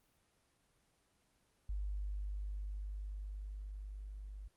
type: tone with level ramp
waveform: sine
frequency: 50.1 Hz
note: G1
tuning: 38 cents sharp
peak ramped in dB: -36 to -45 dBFS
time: 1.69-4.48 s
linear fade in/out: 5 ms
effects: pink hiss -75 dBFS RMS until 4.56 s + Opus 24 kbps